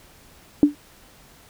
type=tone with exponential decay; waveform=sine; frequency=292.1 Hz; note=D4; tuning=9 cents flat; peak=-6 dBFS; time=0.63-0.75 s; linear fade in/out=1 ms; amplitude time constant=26 ms; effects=pink hiss -51 dBFS RMS until 1.49 s